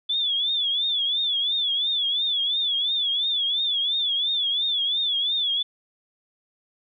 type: tone with vibrato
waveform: sine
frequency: 3454 Hz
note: A7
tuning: 33 cents flat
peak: -21 dBFS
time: 0.09-5.63 s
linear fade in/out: 10 ms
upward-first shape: triangle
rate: 2.9 Hz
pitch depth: 130 cents each way
effects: none